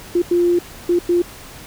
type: tone bursts at uneven times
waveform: sine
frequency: 349.2 Hz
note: F4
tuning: in tune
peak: -12 dBFS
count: 4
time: 0.15-0.22 / 0.31-0.59 / 0.89-0.99 / 1.09-1.22 s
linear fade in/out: 5 ms
effects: pink hiss -38 dBFS RMS until 1.66 s